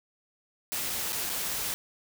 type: noise with dropouts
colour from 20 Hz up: white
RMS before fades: -32 dBFS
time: 0.72-1.74 s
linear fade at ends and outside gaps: 0 ms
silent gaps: 0.898-0.901 / 1.123-1.129 / 1.294-1.298 s
effects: none